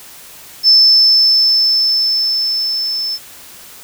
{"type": "tone with level ramp", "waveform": "sine", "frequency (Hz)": 5274, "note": "E8", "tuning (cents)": 0, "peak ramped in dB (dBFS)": [-4, -17], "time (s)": [0.63, 3.19], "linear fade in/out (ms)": 50, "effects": ["white hiss -37 dBFS RMS until 3.83 s"]}